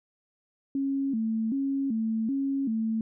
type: tone with vibrato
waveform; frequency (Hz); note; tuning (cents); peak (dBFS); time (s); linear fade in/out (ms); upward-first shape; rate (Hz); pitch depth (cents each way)
sine; 246.9; B3; 0; -25; 0.75-3.01; 2; square; 1.3; 180
effects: none